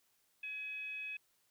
sine tone with frequency modulation, 2540 Hz, D#7, 35 cents sharp, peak -40 dBFS, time 0.43-1.17 s, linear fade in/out 5 ms, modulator 860 Hz, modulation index 0.28, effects white hiss -75 dBFS RMS until 1.5 s

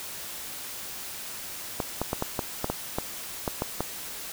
clicks, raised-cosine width 1 ms, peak -12 dBFS, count 11, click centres 1.802 / 2.016 / 2.131 / 2.224 / 2.392 / 2.644 / 2.7 / 2.985 / 3.478 / 3.621 / 3.806 s, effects white hiss -38 dBFS RMS until 4.32 s

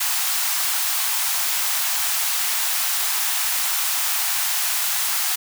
white high-pass noise, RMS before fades -22 dBFS, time 0-5.36 s, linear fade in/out 10 ms, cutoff 700 Hz, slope 48 dB/octave, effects none

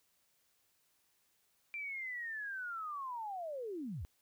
sine linear sweep, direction down, 2371 to 58.27 Hz, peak -39 dBFS, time 1.74-4.05 s, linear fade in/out 0 ms, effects white hiss -75 dBFS RMS until 4.21 s

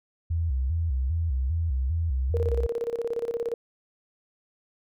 sine tone with vibrato, 73.42 Hz, D2, in tune, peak -23 dBFS, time 0.3-2.67 s, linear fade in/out 10 ms, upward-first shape square, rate 2.5 Hz, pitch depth 210 cents each way
sine tone with tremolo, 468.2 Hz, A#4, 8 cents sharp, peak -24 dBFS, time 2.34-3.54 s, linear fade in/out 2 ms, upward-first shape square, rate 17 Hz, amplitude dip 75%
effects none

